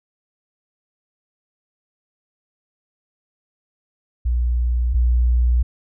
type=tone pair in turn; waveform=sine; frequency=60.2 / 60.45 Hz; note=B1 / B1; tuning=-44 / -36 cents; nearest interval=unison; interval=8 cents; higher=second; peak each=-16 / -13 dBFS; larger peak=second; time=4.25-4.94 / 4.94-5.63 s; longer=neither; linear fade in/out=10 ms; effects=none